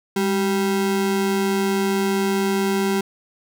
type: ring-modulated tone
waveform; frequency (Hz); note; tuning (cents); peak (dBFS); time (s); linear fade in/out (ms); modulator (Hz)
square; 293.7; D4; 0; -16; 0.16-3.01; 5; 92.3
effects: none